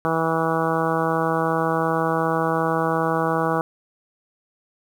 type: harmonic tone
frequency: 162.7 Hz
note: E3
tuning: 22 cents flat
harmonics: 1 / 2 / 3 / 4 / 5 / 6 / 7 / 8 / 9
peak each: -27 / -27 / -25 / -28 / -27 / -30 / -27 / -31 / -31 dBFS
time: 0.05-3.61 s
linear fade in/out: 0 ms
effects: 8-bit